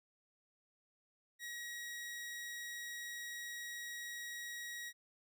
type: tone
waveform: sawtooth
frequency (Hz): 1903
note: A#6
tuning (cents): +35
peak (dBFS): -40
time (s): 1.39-4.93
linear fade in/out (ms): 50
effects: none